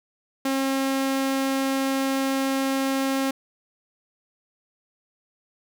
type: tone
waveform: sawtooth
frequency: 269.3 Hz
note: C#4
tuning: 50 cents flat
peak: -18 dBFS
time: 0.45-3.31 s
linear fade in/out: 5 ms
effects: none